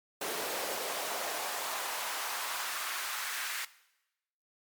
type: noise with high-pass filter sweep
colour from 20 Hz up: pink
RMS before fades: -36 dBFS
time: 0.21-3.65 s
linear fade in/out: 5 ms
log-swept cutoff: 420 to 1600 Hz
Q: 1.5
effects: noise-tail reverb RT60 0.9 s tail -18 dB re dry + MP3 96 kbps